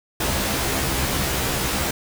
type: noise with comb filter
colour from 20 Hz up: pink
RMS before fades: -23 dBFS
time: 0.2-1.91 s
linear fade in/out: 5 ms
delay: 15 ms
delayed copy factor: +1
effects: none